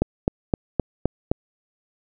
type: click train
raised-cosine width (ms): 2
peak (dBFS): -5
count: 6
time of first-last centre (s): 0.02-1.315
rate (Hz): 3.86
effects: none